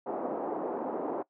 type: band-pass noise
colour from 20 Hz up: pink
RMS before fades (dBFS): -34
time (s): 0.06-1.23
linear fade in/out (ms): 10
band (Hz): 290 to 880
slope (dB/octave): 24
effects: noise-tail reverb RT60 0.1 s tail -20 dB re dry